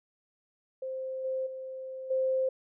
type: tone with level steps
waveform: sine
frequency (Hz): 523.3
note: C5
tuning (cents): 0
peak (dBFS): -33 / -29 / -37 / -25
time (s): 0.82-2.49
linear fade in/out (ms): 5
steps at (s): 1.24 / 1.46 / 2.1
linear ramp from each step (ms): 10
effects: none